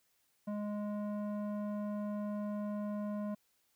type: tone with low-pass filter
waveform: square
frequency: 207.7 Hz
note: G#3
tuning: in tune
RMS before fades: -38 dBFS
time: 0.47-3.35 s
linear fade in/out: 10 ms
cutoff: 840 Hz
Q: 1.3
effects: white hiss -75 dBFS RMS until 3.75 s